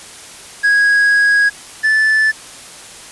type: tone pair in turn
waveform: triangle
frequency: 1653 / 1749.8 Hz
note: G#6 / A6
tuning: -9 / -10 cents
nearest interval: minor second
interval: 99 cents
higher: second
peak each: -7 / -8 dBFS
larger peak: first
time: 0.63-1.5 / 1.83-2.32 s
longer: first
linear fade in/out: 20 ms
effects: white hiss -35 dBFS RMS until 3.11 s + resampled to 24000 Hz